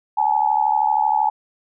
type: tone with amplitude modulation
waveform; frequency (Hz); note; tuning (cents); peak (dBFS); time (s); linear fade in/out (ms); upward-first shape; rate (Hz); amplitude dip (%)
sine; 854; G#5; +48; -11; 0.17-1.3; 10; sine; 72.8; 90
effects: none

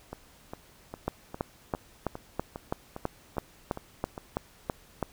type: two click trains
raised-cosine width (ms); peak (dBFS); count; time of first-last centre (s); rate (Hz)
1; -23 / -14; 11 / 13; 0.13-4.179 / 1.08-5.027; 2.47 / 3.04
effects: pink hiss -57 dBFS RMS until 5.12 s

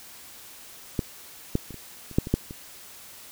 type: clicks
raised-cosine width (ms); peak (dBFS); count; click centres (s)
3; -11 / -9 / -26 / -27 / -28 / -6 / -20 / -7 / -24; 9; 0.992 / 1.554 / 1.707 / 1.743 / 2.113 / 2.185 / 2.271 / 2.34 / 2.509
effects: white hiss -46 dBFS RMS until 3.31 s

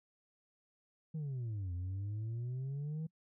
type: exponential two-way sweep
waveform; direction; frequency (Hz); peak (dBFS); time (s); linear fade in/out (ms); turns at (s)
sine; down then up; 162.4 to 87 to 162.4; -34; 1.14-3.07; 10; 1.73
effects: noise-tail reverb RT60 0.1 s tail -26 dB re dry + tanh soft clip ceiling -36 dBFS

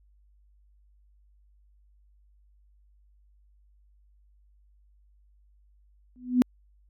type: tone with exponential growth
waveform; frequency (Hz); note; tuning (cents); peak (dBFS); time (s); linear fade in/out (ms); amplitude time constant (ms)
sine; 249; B3; +14; -13; 6.16-6.42; 0; 56
effects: added 50 Hz sine -58 dBFS peak until 6.89 s + AAC 48 kbps

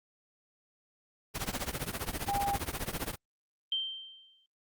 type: noise with tremolo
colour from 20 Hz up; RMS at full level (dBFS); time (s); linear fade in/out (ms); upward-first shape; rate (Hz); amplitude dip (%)
pink; -32; 1.34-3.16; 20; triangle; 15; 95
type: tone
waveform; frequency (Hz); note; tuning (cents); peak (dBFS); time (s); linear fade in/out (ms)
sine; 802; G5; +39; -29; 2.28-2.56; 5
type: tone with exponential decay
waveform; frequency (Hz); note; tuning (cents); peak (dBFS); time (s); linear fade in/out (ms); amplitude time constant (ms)
sine; 3136; G7; 0; -27; 3.72-4.46; 2; 160
effects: Opus 48 kbps

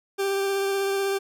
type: tone with vibrato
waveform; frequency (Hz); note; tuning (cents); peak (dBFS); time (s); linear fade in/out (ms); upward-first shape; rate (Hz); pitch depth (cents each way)
40% pulse; 393.2; G4; +5; -22; 0.18-1.19; 20; triangle; 16; 16
effects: none

